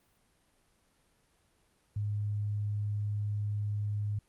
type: tone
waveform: sine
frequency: 103.83 Hz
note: G#2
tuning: in tune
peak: -30 dBFS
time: 1.96-4.19 s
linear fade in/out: 5 ms
effects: pink hiss -70 dBFS RMS until 4.28 s + Opus 32 kbps